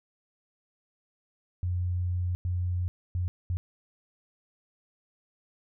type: tone bursts at uneven times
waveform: sine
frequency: 89.4 Hz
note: F2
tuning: 41 cents sharp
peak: -26 dBFS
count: 4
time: 1.63-2.35 / 2.45-2.88 / 3.15-3.28 / 3.5-3.57 s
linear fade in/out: 0 ms
effects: none